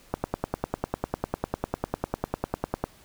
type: click train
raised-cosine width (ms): 1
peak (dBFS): -11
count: 28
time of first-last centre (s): 0.14-2.84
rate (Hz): 10
effects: pink hiss -55 dBFS RMS until 3.04 s